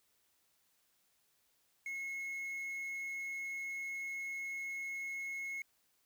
triangle tone with quantisation, 2174 Hz, C#7, 34 cents flat, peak -37 dBFS, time 1.86-5.62 s, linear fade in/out 2 ms, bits 10, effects white hiss -75 dBFS RMS until 6.05 s

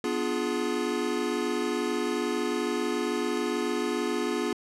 square chord, B diminished seventh, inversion none, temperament equal with one note detuned, 246.9 / 293.7 / 349.2 / 420.6 Hz, B3 / D4 / F4 / Ab4, 0 / 0 / 0 / +22 cents, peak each -33 / -35 / -32 / -32 dBFS, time 0.04-4.53 s, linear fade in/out 2 ms, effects low-pass 9000 Hz 12 dB/octave

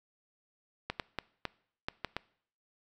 clicks, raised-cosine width 0.3 ms, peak -17 dBFS, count 7, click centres 0.9 / 0.998 / 1.187 / 1.453 / 1.885 / 2.047 / 2.166 s, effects noise-tail reverb RT60 0.6 s tail -22 dB re dry

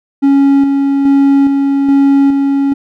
triangle tone with tremolo, 277.2 Hz, C#4, in tune, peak -3 dBFS, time 0.22-2.74 s, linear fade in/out 20 ms, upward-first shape square, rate 1.2 Hz, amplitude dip 35%, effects none

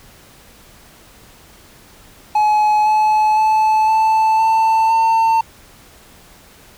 triangle tone with pitch steps, 848 / 858.3 / 868.8 / 879.4 / 890.2 / 901 Hz, G#5 / A5 / A5 / A5 / A5 / A5, +36 / -43 / -22 / -1 / +20 / +41 cents, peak -9 dBFS, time 2.35-5.41 s, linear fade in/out 5 ms, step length 510 ms, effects pink hiss -45 dBFS RMS until 6.77 s

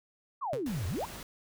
sine exponential two-way sweep, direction down then up, 1216 to 79.7 to 1174 Hz, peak -31 dBFS, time 0.41-1.06 s, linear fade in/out 20 ms, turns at 0.87 s
sawtooth tone with exponential decay, 133.4 Hz, C3, 34 cents sharp, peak -29 dBFS, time 0.53-0.67 s, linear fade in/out 0 ms, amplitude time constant 29 ms
pink noise, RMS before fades -44 dBFS, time 0.66-1.23 s, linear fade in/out 2 ms
effects none

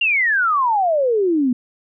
sine exponential sweep, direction down, 2841 to 238.4 Hz, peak -14 dBFS, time 0.01-1.53 s, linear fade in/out 5 ms, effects none

